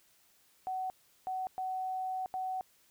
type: tone bursts at uneven times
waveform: sine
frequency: 750 Hz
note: F#5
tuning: 23 cents sharp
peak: -33 dBFS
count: 4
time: 0.67-0.9 / 1.27-1.47 / 1.58-2.26 / 2.34-2.61 s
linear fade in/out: 0 ms
effects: white hiss -67 dBFS RMS until 2.9 s